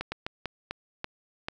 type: slowing click train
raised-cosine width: 0.3 ms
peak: -16 dBFS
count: 7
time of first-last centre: 0.01-1.485 s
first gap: 110 ms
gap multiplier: 1.32
effects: none